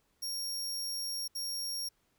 sawtooth tone bursts at uneven times, 5570 Hz, F8, 5 cents flat, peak -32 dBFS, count 2, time 0.22-1.28 / 1.35-1.89 s, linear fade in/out 10 ms, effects pink hiss -74 dBFS RMS until 2.18 s

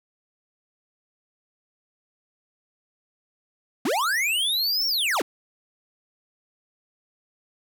square linear two-way sweep, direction up then down, 201.7 to 5570 to 201.7 Hz, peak -22 dBFS, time 3.85-5.22 s, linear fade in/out 5 ms, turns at 4.87 s, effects none

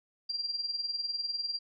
sine tone with tremolo, 4744 Hz, D8, 17 cents sharp, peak -29 dBFS, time 0.29-1.59 s, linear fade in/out 10 ms, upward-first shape sine, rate 20 Hz, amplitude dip 70%, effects none

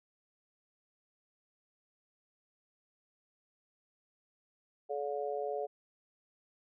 harmonic tone, 143.1 Hz, D3, 45 cents flat, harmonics 3 / 4 / 5, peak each -37 / -38 / -39 dBFS, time 4.89-5.67 s, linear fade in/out 20 ms, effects none

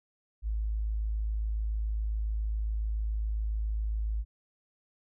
sine tone, 53.6 Hz, A1, 45 cents flat, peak -28 dBFS, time 0.42-4.25 s, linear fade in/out 50 ms, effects none

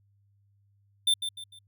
square tone with echo, 3561 Hz, A7, 20 cents sharp, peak -21 dBFS, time 1.07-1.14 s, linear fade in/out 5 ms, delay 150 ms, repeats 3, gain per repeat -9 dB, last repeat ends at 1.59 s, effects added 100 Hz sine -63 dBFS peak until 1.67 s

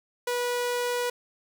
sawtooth tone, 487.7 Hz, B4, 22 cents flat, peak -22 dBFS, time 0.27-1.1 s, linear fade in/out 5 ms, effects none

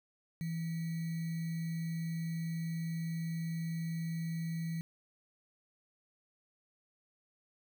sine tone with sample-and-hold, 164.81 Hz, E3, in tune, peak -34 dBFS, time 0.41-4.81 s, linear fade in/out 0 ms, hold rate 2100 Hz, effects none

